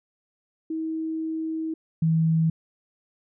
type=tone pair in turn; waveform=sine; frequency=320 / 161.72 Hz; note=D#4 / E3; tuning=+49 / -33 cents; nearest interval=octave; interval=1182 cents; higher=first; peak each=-26 / -18 dBFS; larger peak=second; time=0.7-1.74 / 2.02-2.5 s; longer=first; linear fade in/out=5 ms; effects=none